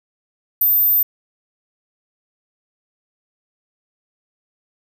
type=tone; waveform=sine; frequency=13810 Hz; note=A9; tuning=34 cents flat; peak=-12 dBFS; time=0.61-1.03 s; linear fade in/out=5 ms; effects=none